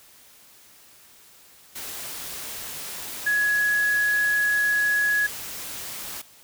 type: tone in noise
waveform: sine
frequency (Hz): 1678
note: G#6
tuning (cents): +17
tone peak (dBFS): -19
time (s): 3.26-5.27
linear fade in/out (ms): 10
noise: white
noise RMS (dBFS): -35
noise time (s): 1.75-6.22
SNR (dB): +13
effects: white hiss -52 dBFS RMS until 6.43 s